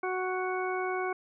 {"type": "harmonic tone", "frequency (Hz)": 370, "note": "F#4", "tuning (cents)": 0, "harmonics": [1, 2, 3, 4, 6], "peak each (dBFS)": [-32, -35, -37, -38, -40], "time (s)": [0.03, 1.13], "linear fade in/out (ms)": 5, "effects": []}